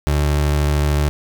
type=tone; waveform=30% pulse; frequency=73.42 Hz; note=D2; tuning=in tune; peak=-12 dBFS; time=0.07-1.09 s; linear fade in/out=0 ms; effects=9-bit